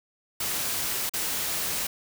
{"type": "noise with dropouts", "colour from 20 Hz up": "white", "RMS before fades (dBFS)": -29, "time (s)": [0.4, 1.87], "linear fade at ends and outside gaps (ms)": 5, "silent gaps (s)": [1.095, 1.136], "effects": []}